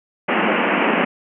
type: band-pass noise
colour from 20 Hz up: pink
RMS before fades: -18 dBFS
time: 0.28-1.05 s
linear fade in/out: 10 ms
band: 180 to 2900 Hz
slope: 96 dB/octave
effects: none